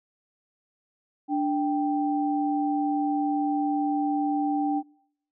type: tone pair together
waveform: sine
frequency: 293.7 / 784.1 Hz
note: D4 / G5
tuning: 0 / 0 cents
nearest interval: octave + perfect fourth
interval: 1700 cents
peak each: -24 / -27 dBFS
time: 1.28-4.83 s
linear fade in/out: 50 ms
effects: noise-tail reverb RT60 0.7 s tail -25 dB re dry